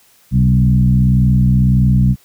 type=tone with frequency modulation; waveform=sine; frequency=130.81 Hz; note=C3; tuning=in tune; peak=-8 dBFS; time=0.31-2.16 s; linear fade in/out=50 ms; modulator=61.7 Hz; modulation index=1.1; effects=white hiss -51 dBFS RMS until 2.24 s